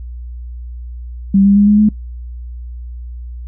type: tone with pitch steps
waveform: sine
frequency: 196 / 199.89 / 203.9 / 207.9 / 212 Hz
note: G3 / G3 / G#3 / G#3 / G#3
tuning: 0 / +34 / -32 / +2 / +36 cents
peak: -6 dBFS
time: 1.34-1.89 s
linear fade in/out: 5 ms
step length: 110 ms
effects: noise-tail reverb RT60 0.1 s tail -20 dB re dry + added 60 Hz sine -25 dBFS peak until 3.47 s